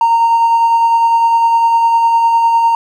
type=tone with tremolo; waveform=triangle; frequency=923 Hz; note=A#5; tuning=17 cents flat; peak=-3 dBFS; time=0.01-2.75 s; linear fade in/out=2 ms; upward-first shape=sine; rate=9.9 Hz; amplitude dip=40%; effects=tanh soft clip ceiling -3 dBFS